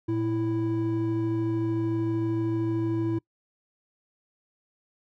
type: tone pair together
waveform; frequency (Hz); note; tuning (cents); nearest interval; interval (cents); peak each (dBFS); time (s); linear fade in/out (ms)
triangle; 114.26 / 329.6; A#2 / E4; -34 / 0; octave + tritone; 1834; -27 / -23; 0.08-3.19; 10
effects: noise-tail reverb RT60 0.1 s tail -24 dB re dry + tanh soft clip ceiling -15 dBFS